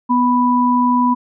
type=tone pair together; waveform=sine; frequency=246.9 / 987.8 Hz; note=B3 / B5; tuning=0 / 0 cents; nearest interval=2 octaves; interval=2400 cents; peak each=-14 dBFS; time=0.09-1.15 s; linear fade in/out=20 ms; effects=none